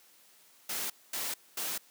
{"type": "noise bursts", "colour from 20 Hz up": "white", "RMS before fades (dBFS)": -35, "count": 3, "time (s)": [0.69, 1.78], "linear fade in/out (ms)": 5, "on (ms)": 210, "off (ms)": 230, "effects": ["white hiss -61 dBFS RMS until 1.9 s", "high-pass 200 Hz 12 dB/octave"]}